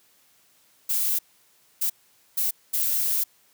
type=noise bursts at uneven times; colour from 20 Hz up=violet; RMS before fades=-24 dBFS; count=4; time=0.89-1.19 / 1.81-1.9 / 2.37-2.51 / 2.73-3.24 s; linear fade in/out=10 ms; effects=white hiss -61 dBFS RMS until 3.53 s + high-pass 80 Hz 12 dB/octave